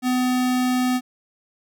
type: tone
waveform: square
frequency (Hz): 252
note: B3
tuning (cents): +35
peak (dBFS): -19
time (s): 0.02-1.01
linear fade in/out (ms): 50
effects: none